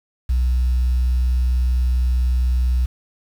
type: tone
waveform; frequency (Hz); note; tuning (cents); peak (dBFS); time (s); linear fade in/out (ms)
sine; 62.2; B1; +13; -13; 0.29-2.86; 10
effects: tanh soft clip ceiling -13 dBFS + 7-bit